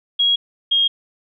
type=tone pair in turn; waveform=sine; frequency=3300 / 3249 Hz; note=G#7 / G#7; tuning=-12 / -39 cents; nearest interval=unison; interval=27 cents; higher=first; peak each=-13 dBFS; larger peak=neither; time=0.19-0.36 / 0.71-0.88 s; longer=neither; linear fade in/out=10 ms; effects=none